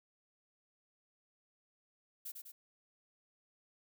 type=noise with echo; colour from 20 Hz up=violet; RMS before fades=-44 dBFS; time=2.25-2.32 s; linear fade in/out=10 ms; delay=100 ms; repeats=2; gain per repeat=-4 dB; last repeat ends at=2.52 s; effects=none